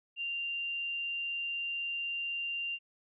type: tone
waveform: sine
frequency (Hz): 2782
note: F7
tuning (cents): -7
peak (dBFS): -33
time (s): 0.16-2.79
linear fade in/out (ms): 50
effects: none